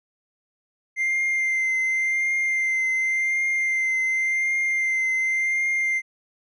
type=tone with vibrato; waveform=triangle; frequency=2091 Hz; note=C7; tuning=2 cents flat; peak=-18 dBFS; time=0.96-6.02 s; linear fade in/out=50 ms; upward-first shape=triangle; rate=0.9 Hz; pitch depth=23 cents each way; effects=tanh soft clip ceiling -14 dBFS + resampled to 24000 Hz